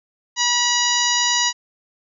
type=harmonic tone; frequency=969 Hz; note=B5; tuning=33 cents flat; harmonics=1 / 2 / 3 / 4 / 5 / 6 / 7; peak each=-24 / -24 / -24 / -24 / -24 / -24 / -24 dBFS; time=0.36-1.53 s; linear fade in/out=50 ms; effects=none